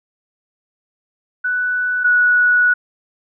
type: tone pair in turn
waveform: sine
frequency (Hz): 1486 / 1468.1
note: F#6 / F#6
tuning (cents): +7 / -14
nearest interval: unison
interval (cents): 21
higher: first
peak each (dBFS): -16 / -10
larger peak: second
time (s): 1.44-2.04 / 2.04-2.74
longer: second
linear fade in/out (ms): 10
effects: none